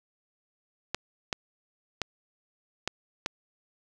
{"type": "clicks", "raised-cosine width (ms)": 0.2, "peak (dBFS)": -11, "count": 5, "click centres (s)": [0.946, 1.328, 2.017, 2.876, 3.261], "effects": []}